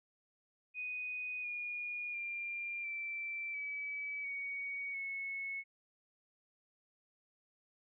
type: tone with pitch steps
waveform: sine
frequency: 2489 / 2438 / 2388 / 2338 / 2290 / 2243 / 2197 Hz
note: D#7 / D#7 / D7 / D7 / D7 / C#7 / C#7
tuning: 0 / -36 / +28 / -8 / -44 / +20 / -16 cents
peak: -38 dBFS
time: 0.74-5.64 s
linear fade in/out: 50 ms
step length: 700 ms
effects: none